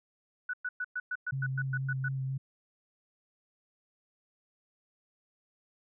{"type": "tone bursts", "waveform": "sine", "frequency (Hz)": 1480, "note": "F#6", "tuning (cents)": 0, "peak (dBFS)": -31, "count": 11, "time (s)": [0.49, 2.085], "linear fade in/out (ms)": 5, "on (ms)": 45, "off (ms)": 110}
{"type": "tone with vibrato", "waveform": "sine", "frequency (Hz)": 133.4, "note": "C3", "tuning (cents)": 34, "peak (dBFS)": -31, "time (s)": [1.32, 2.38], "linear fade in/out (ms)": 10, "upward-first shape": "sine", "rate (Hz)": 4.1, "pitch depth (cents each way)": 18}
{"effects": []}